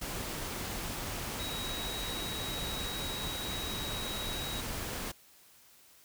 sine tone in noise, 3828 Hz, A#7, 45 cents sharp, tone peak -39 dBFS, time 1.39-4.61 s, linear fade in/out 10 ms, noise pink, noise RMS -38 dBFS, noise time 0.01-5.12 s, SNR -4 dB, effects white hiss -60 dBFS RMS until 6.04 s

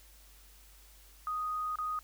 sine tone with dropouts, 1244.5 Hz, D#6, in tune, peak -32 dBFS, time 1.27-1.99 s, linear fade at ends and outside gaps 1 ms, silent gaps 1.757-1.786 s, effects added 50 Hz sine -57 dBFS peak until 2.03 s + white hiss -60 dBFS RMS until 2.03 s

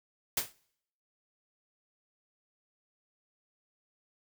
white noise with exponential decay, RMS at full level -25 dBFS, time 0.37-0.53 s, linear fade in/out 5 ms, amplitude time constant 33 ms, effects noise-tail reverb RT60 0.7 s tail -24 dB re dry

